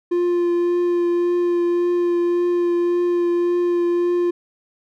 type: tone with vibrato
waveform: triangle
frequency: 349.2 Hz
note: F4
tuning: in tune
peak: -14 dBFS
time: 0.11-4.31 s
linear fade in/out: 10 ms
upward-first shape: triangle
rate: 1.8 Hz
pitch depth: 14 cents each way
effects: none